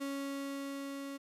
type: tone with level ramp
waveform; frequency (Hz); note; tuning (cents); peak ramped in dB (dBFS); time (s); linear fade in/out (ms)
35% pulse; 277.2; C#4; 0; -34 to -39; 0-1.18; 20
effects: resampled to 32000 Hz + 12-bit